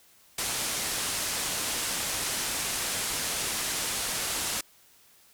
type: low-pass noise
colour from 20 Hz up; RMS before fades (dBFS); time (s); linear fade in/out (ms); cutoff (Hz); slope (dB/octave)
white; -31; 0.38-4.61; 5; 11000; 24
effects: white hiss -59 dBFS RMS until 5.33 s